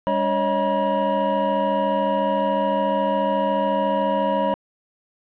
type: tone cluster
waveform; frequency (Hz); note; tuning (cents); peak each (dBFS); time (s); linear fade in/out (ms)
triangle; 200.1 / 285.7 / 552 / 626 / 961; G3 / D4 / C#5 / D#5 / B5; +36 / -48 / -7 / +10 / -48; -25 / -28 / -21 / -24 / -21; 0.07-4.54; 0
effects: resampled to 8000 Hz + 8-bit